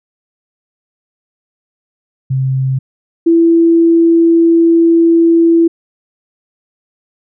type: tone pair in turn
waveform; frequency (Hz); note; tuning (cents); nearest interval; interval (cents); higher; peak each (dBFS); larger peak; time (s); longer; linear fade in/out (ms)
sine; 132.3 / 333.4; C3 / E4; +20 / +20; octave + major third; 1600; second; -11 / -5; second; 2.3-2.79 / 3.26-5.68; second; 10
effects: none